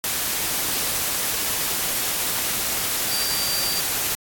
sine tone in noise, 4699 Hz, D8, in tune, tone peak -26 dBFS, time 3.11-3.8 s, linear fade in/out 0 ms, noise white, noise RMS -24 dBFS, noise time 0.04-4.15 s, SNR -5 dB, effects AAC 64 kbps

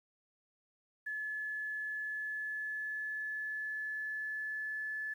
sine tone with pitch glide, 1718 to 1729 Hz, A6 to A6, -42 to -31 cents, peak -36 dBFS, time 1.06-5.14 s, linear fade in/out 10 ms, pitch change +11 cents, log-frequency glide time 1.95-5.01 s, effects 11-bit

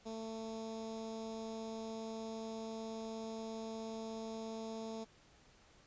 15% pulse tone with notch filter, 222.9 Hz, A3, 23 cents sharp, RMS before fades -44 dBFS, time 0.05-5.05 s, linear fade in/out 20 ms, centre 1900 Hz, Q 0.56, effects pink hiss -65 dBFS RMS until 5.86 s + resampled to 16000 Hz

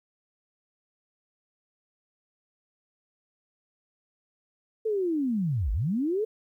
sine linear two-way sweep, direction down then up, 452 to 45.18 to 452 Hz, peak -24 dBFS, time 4.85-6.25 s, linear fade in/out 10 ms, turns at 5.72 s, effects 11-bit

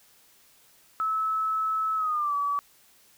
sine tone with pitch glide, 1300 to 1144.9 Hz, E6 to D6, -24 to -44 cents, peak -24 dBFS, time 1-2.59 s, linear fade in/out 0 ms, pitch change -220 cents, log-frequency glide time 1.96-2.35 s, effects white hiss -59 dBFS RMS until 3.17 s

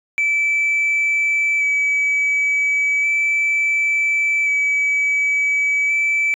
sine tone with vibrato, 2301 Hz, D7, 36 cents flat, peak -13 dBFS, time 0.18-6.34 s, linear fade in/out 0 ms, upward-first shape square, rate 0.35 Hz, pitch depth 11 cents each way, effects tanh soft clip ceiling -13 dBFS

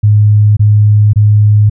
sine tone bursts, 105 Hz, G#2, 19 cents sharp, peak -3 dBFS, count 3, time 0.03-1.698 s, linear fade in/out 10 ms, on 540 ms, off 24 ms, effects none

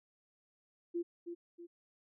sine tone with echo, 344.1 Hz, F4, 26 cents flat, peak -33 dBFS, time 0.94-1.03 s, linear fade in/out 20 ms, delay 320 ms, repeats 2, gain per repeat -7 dB, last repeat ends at 1.67 s, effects none

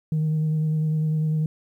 sine tone with vibrato, 155.56 Hz, D#3, in tune, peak -18 dBFS, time 0.12-1.46 s, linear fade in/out 2 ms, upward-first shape sine, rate 10 Hz, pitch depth 18 cents each way, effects tanh soft clip ceiling -18 dBFS + 10-bit

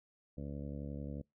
harmonic tone, 71.3 Hz, C#2, 49 cents sharp, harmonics 1 / 2 / 3 / 4 / 5 / 6 / 7 / 8 / 9, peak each -45 / -44 / -46 / -48 / -59 / -58 / -52 / -55 / -64 dBFS, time 0.37-1.22 s, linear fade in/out 10 ms, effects noise-tail reverb RT60 0.2 s tail -26 dB re dry

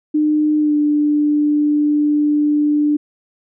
sine tone with pitch glide, 303.1 to 296.5 Hz, D#4 to D4, -45 to +17 cents, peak -12 dBFS, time 0.14-2.97 s, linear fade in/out 10 ms, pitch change -38 cents, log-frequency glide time 0.59-0.75 s, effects none

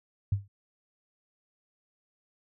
sine tone with exponential decay, 99.6 Hz, G2, 28 cents sharp, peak -20 dBFS, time 0.32-0.48 s, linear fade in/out 5 ms, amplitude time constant 33 ms, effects none

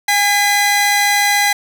sawtooth tone pair together, 816 / 2013 Hz, G#5 / B6, -31 / +33 cents, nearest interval octave + major third, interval 1564 cents, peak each -11 dBFS, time 0.08-1.53 s, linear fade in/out 5 ms, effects none

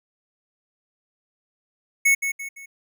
square tone with echo, 2205 Hz, C#7, 10 cents flat, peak -15 dBFS, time 2.05-2.15 s, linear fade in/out 10 ms, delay 170 ms, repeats 3, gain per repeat -8 dB, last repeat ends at 2.66 s, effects none

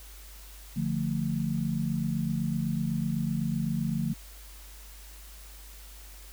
sine chord, D minor, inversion none, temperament equal with one note detuned, 146.83 / 174.61 / 222.8 Hz, D3 / F3 / A3, 0 / 0 / +22 cents, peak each -31 dBFS, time 0.76-4.14 s, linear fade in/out 10 ms, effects added 50 Hz sine -46 dBFS peak until 6.32 s + white hiss -51 dBFS RMS until 6.32 s

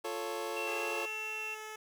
25% pulse chord, F augmented, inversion none, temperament equal, 349.2 / 440 / 554.4 Hz, F4 / A4 / C#5, 0 / 0 / 0 cents, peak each -38 / -35 / -37 dBFS, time 0.04-1.06 s, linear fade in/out 10 ms
sine tone, 2701 Hz, E7, 42 cents sharp, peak -37 dBFS, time 0.56-1.55 s, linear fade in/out 10 ms
10% pulse tone with pitch glide, 410 to 432.4 Hz, G#4 to A4, -22 to -30 cents, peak -34 dBFS, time 0.67-1.76 s, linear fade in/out 5 ms, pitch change +92 cents, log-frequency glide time 0.78-1.08 s
effects 10-bit

